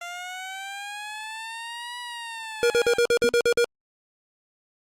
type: linear two-way sweep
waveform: 15% pulse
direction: up then down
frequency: 690 to 976 to 796 Hz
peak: -27 dBFS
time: 0.01-2.98 s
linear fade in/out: 5 ms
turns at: 1.99 s
type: tone bursts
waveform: square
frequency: 475.1 Hz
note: A#4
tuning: 33 cents sharp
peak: -18 dBFS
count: 9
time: 2.63-3.644 s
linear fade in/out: 0 ms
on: 70 ms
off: 48 ms
type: tone with exponential decay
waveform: sine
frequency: 246.9 Hz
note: B3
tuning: in tune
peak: -22 dBFS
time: 3.24-3.36 s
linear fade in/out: 0 ms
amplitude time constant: 26 ms
effects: low-pass 10000 Hz 12 dB/octave + Opus 48 kbps